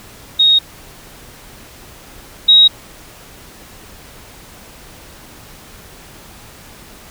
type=tone pair in turn; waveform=sine; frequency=3746 / 3800 Hz; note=A#7 / A#7; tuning=+8 / +33 cents; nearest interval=unison; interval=25 cents; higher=second; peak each=-7 / -4 dBFS; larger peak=second; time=0.39-0.59 / 2.48-2.68 s; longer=neither; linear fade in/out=10 ms; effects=pink hiss -39 dBFS RMS until 7.1 s

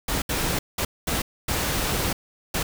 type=noise bursts at uneven times; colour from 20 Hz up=pink; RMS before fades=-25 dBFS; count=6; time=0.08-0.22 / 0.29-0.59 / 0.78-0.85 / 1.07-1.22 / 1.48-2.13 / 2.54-2.63 s; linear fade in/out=5 ms; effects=none

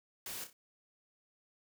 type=noise with echo; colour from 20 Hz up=white; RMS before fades=-43 dBFS; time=0.26-0.44 s; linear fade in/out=2 ms; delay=30 ms; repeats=3; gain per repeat=-8 dB; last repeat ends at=0.53 s; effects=none

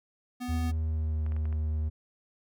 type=tone; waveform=square; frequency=247.6 Hz; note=B3; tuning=5 cents sharp; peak=-34 dBFS; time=0.4-0.72 s; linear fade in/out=20 ms
type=tone with pitch glide; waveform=triangle; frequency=79.4 to 77.23 Hz; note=D#2 to D#2; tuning=+36 to -12 cents; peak=-25 dBFS; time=0.48-1.9 s; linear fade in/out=20 ms; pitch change=-48 cents; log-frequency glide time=0.78-1.26 s
type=clicks; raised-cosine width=0.5 ms; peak=-34 dBFS; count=5; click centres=1.264 / 1.321 / 1.365 / 1.455 / 1.527 s
effects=none

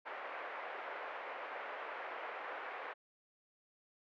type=band-pass noise; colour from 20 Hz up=pink; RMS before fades=-45 dBFS; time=0.05-2.94 s; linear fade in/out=20 ms; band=510 to 2200 Hz; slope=24 dB/octave; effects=none

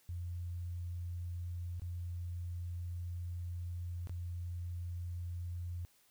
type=tone with dropouts; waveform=sine; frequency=87.31 Hz; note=F2; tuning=in tune; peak=-38 dBFS; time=0.09-5.85 s; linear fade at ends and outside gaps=0 ms; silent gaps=1.797-1.819 / 4.072-4.095 s; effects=white hiss -69 dBFS RMS until 6.1 s

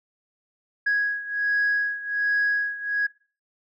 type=beating tone pair; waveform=sine; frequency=1659 / 1660.3 Hz; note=G#6 / G#6; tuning=-2 / -1 cents; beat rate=1.3 Hz; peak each=-22 / -25 dBFS; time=0.86-3.07 s; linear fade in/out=10 ms; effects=noise-tail reverb RT60 0.4 s tail -21 dB re dry + tanh soft clip ceiling -16 dBFS

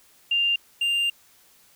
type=tone pair in turn; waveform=sine / triangle; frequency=2794 / 2794 Hz; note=F7 / F7; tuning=0 / 0 cents; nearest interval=unison; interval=0 cents; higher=neither; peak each=-19 / -19 dBFS; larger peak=neither; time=0.31-0.56 / 0.81-1.1 s; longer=second; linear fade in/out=5 ms; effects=white hiss -57 dBFS RMS until 1.75 s

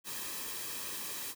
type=noise with comb filter; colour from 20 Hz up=white; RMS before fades=-40 dBFS; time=0.04-1.35 s; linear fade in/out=50 ms; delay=1.4 ms; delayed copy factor=-0.55; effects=none

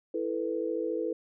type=chord; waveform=sine; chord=E suspended fourth; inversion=none; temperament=equal; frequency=329.6 / 440 / 493.9 Hz; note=E4 / A4 / B4; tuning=0 / 0 / 0 cents; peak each=-33 dBFS; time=0.14-1.13 s; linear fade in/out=5 ms; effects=none

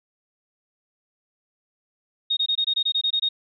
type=tone bursts; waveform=sine; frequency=3721 Hz; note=A#7; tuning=4 cents flat; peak=-19 dBFS; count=11; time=2.3-3.29 s; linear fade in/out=10 ms; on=70 ms; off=22 ms; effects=none

